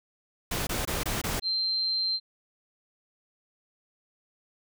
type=noise bursts; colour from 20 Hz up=pink; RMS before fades=-30 dBFS; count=5; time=0.51-1.398 s; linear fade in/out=5 ms; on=160 ms; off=22 ms
type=tone; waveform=sine; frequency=4139 Hz; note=C8; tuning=20 cents flat; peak=-25 dBFS; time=1.42-2.2 s; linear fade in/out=50 ms
effects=none